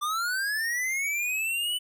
square linear sweep, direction up, 1170 to 3000 Hz, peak -27 dBFS, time 0.01-1.79 s, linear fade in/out 20 ms, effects none

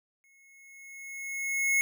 square tone with exponential growth, 2178 Hz, C#7, 31 cents flat, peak -22 dBFS, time 0.24-1.81 s, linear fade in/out 0 ms, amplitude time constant 340 ms, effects none

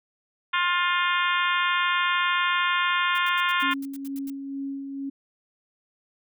harmonic tone, 353.1 Hz, F4, 19 cents sharp, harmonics 3 / 4 / 5 / 6 / 7 / 8 / 9 / 10, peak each -25 / -27 / -29 / -31 / -32 / -33 / -34 / -35 dBFS, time 0.53-3.74 s, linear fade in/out 10 ms
blue noise bursts, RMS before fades -44 dBFS, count 11, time 3.15-4.301 s, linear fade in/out 2 ms, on 31 ms, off 81 ms
sine tone with tremolo, 275.2 Hz, C#4, 12 cents flat, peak -28 dBFS, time 3.62-5.1 s, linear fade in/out 10 ms, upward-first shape sine, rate 2.2 Hz, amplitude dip 40%
effects none

